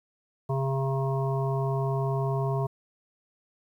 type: harmonic tone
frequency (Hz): 135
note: C#3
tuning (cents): -45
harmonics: 1 / 3 / 5 / 7 / 8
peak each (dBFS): -26 / -32 / -34 / -37 / -39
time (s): 0.49-2.67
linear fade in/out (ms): 10
effects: 10-bit